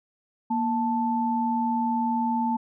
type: tone pair together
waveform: sine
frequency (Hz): 235.4 / 880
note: A#3 / A5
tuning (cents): +17 / 0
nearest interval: octave + major seventh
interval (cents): 2283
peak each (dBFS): -25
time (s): 0.5-2.57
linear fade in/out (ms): 10
effects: none